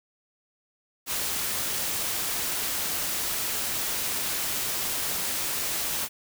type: noise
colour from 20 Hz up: white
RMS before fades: -29 dBFS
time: 1.06-6.09 s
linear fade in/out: 50 ms
effects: none